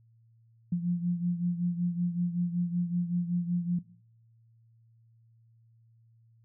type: beating tone pair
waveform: sine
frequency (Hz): 173.9 / 179.2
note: F3 / F3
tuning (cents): -7 / +45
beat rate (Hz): 5.3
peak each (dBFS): -28 / -32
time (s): 0.72-3.79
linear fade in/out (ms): 5
effects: noise-tail reverb RT60 0.6 s tail -20 dB re dry + added 114 Hz sine -59 dBFS peak until 6.44 s